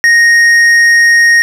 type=tone with tanh clipping; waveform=triangle; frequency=1864.7 Hz; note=A#6; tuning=in tune; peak=-5 dBFS; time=0.04-1.42 s; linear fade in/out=0 ms; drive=12 dB; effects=none